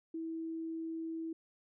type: tone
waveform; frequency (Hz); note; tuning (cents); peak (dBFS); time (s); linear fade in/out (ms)
sine; 325.7; E4; -21; -37; 0.14-1.33; 5
effects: none